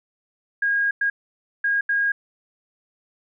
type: tone bursts at uneven times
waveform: sine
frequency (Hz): 1632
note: G#6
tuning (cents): -31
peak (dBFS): -18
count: 4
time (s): 0.62-0.91 / 1.01-1.1 / 1.64-1.81 / 1.89-2.12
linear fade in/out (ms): 5
effects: none